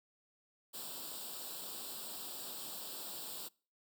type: noise with comb filter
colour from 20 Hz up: white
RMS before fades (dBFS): -45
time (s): 0.73-3.49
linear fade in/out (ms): 20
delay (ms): 0.24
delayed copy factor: +0.8
effects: noise-tail reverb RT60 0.4 s tail -25 dB re dry + high-pass 200 Hz 12 dB/octave